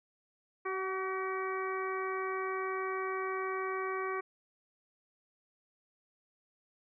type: harmonic tone with a mistuned harmonic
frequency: 379.9 Hz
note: F#4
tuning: 46 cents sharp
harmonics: 1 / 2 / 3 / 4 / 5 / 6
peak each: -36 / -45 / -37 / -45 / -44 / -45 dBFS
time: 0.65-4.21 s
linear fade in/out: 10 ms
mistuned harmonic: 2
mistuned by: -20 cents
effects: none